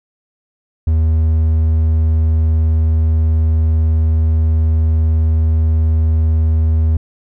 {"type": "tone", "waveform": "triangle", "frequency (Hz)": 79.6, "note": "D#2", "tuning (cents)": 40, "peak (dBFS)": -8, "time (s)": [0.87, 6.97], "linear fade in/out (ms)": 5, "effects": []}